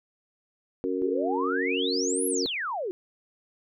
harmonic tone, 92.5 Hz, F#2, in tune, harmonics 3 / 4 / 5, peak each -30 / -30 / -30 dBFS, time 0.84-2.46 s, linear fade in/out 0 ms
sine exponential two-way sweep, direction up then down, 343.6 to 11460 to 343.6 Hz, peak -28 dBFS, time 1.02-2.91 s, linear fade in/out 0 ms, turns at 2.27 s
effects none

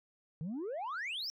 sine exponential sweep, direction up, 146.83 to 5660 Hz, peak -34 dBFS, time 0.41-1.3 s, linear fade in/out 0 ms, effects tanh soft clip ceiling -35 dBFS

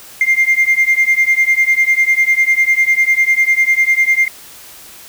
sine beating tone pair, 2100 / 2110 Hz, C7 / C7, +6 / +14 cents, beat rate 10 Hz, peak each -11 dBFS, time 0.21-4.28 s, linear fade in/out 2 ms, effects tanh soft clip ceiling -5 dBFS + white hiss -37 dBFS RMS until 5.08 s

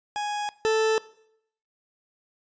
40% pulse tone pair in turn, 830.6 / 440 Hz, G#5 / A4, 0 / 0 cents, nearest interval major seventh, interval 1100 cents, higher first, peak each -26 / -19 dBFS, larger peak second, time 0.16-0.49 / 0.65-0.98 s, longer neither, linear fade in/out 0 ms, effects noise-tail reverb RT60 0.7 s tail -20 dB re dry + resampled to 16000 Hz

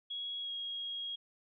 sine tone with pitch glide, 3326 to 3282 Hz, G#7 to G#7, +2 to -21 cents, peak -37 dBFS, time 0.1-1.16 s, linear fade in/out 10 ms, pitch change -23 cents, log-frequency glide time 0.41-0.51 s, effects none

